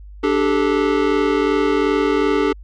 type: chord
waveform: square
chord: D suspended fourth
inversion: none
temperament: equal with one note detuned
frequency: 293.7 / 392 / 434.7 Hz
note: D4 / G4 / A4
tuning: 0 / 0 / -21 cents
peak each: -20 dBFS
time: 0.23-2.53 s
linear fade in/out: 10 ms
effects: added 50 Hz sine -35 dBFS peak until 2.63 s + low-pass 3000 Hz 12 dB/octave